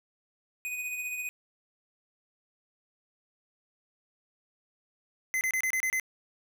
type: tone with tremolo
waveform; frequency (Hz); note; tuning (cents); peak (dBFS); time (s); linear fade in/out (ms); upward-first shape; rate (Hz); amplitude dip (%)
square; 2489; D#7; 0; -32; 0.65-1.29; 0; sine; 15; 40
type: tone bursts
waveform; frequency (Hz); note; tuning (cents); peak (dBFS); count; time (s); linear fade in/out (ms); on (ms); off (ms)
square; 2049; C7; -37; -27; 7; 5.34-5.998; 0; 70; 28
effects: none